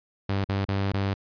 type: tone with dropouts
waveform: sawtooth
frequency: 98.3 Hz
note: G2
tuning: 5 cents sharp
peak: -20 dBFS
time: 0.29-1.14 s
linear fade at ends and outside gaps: 5 ms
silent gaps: 0.444-0.489 / 0.651-0.685 / 0.921-0.936 s
effects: resampled to 11025 Hz